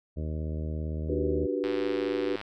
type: harmonic tone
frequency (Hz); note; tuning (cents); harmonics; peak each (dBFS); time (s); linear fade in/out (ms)
77.78; D#2; 0; 1 / 2 / 3 / 4 / 5 / 6 / 7 / 8; -31 / -37 / -41 / -43 / -45 / -47 / -48 / -49; 0.16-1.47; 20
type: chord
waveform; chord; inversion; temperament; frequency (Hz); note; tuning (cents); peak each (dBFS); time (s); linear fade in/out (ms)
sine; G major seventh; second; just; 294 / 367.5 / 392 / 490; D4 / F#4 / G4 / B4; +2 / -12 / 0 / -14; -32; 1.09-2.36; 5
type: click train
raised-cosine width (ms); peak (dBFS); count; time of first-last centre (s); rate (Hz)
0.3; -22; 83; 1.64-2.414; 106
effects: none